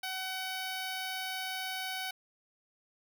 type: tone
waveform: 10% pulse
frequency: 754 Hz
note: F#5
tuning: 32 cents sharp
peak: -27 dBFS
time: 0.03-2.11 s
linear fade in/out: 5 ms
effects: none